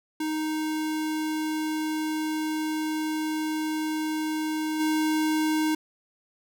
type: tone with level steps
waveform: square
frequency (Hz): 311.1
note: D#4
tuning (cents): 0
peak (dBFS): -27 / -23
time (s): 0.2-5.75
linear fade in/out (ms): 5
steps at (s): 4.79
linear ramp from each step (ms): 20
effects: none